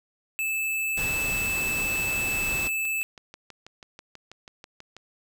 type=tone; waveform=square; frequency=2624 Hz; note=E7; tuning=9 cents flat; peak=-26 dBFS; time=0.39-3.03 s; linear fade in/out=0 ms
type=noise; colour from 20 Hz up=pink; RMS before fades=-34 dBFS; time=0.97-2.68 s; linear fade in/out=5 ms
type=click train; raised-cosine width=0.2 ms; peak=-26 dBFS; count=15; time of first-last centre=2.69-4.966 s; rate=6.15 Hz
effects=none